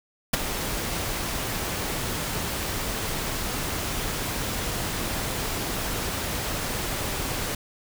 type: noise with ADSR envelope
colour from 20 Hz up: pink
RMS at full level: -18 dBFS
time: 0.33-7.55 s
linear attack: 10 ms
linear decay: 13 ms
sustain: -11 dB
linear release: 4 ms
effects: none